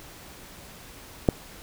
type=click; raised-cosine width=2 ms; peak=-4 dBFS; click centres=1.288 s; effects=pink hiss -46 dBFS RMS until 1.62 s